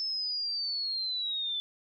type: linear sweep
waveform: sine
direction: down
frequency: 5274 to 3490 Hz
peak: -30 dBFS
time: 0-1.6 s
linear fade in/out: 0 ms
effects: none